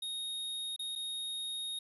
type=tone with dropouts; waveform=square; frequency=3729 Hz; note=A#7; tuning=in tune; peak=-37 dBFS; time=0.02-1.79 s; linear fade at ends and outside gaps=5 ms; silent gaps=0.763-0.792 / 0.954-0.958 s; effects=resampled to 32000 Hz + 11-bit